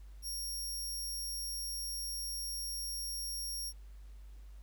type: tone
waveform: 20% pulse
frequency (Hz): 5580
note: F8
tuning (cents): -2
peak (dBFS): -32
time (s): 0.22-3.73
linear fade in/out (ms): 50
effects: added 50 Hz sine -48 dBFS peak until 4.62 s + pink hiss -69 dBFS RMS until 4.62 s